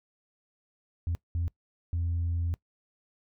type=tone bursts at uneven times; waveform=sine; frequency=85 Hz; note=F2; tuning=46 cents flat; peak=-25 dBFS; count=3; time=1.07-1.15 / 1.35-1.48 / 1.93-2.54 s; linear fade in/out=0 ms; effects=noise-tail reverb RT60 0.1 s tail -23 dB re dry + tanh soft clip ceiling -24 dBFS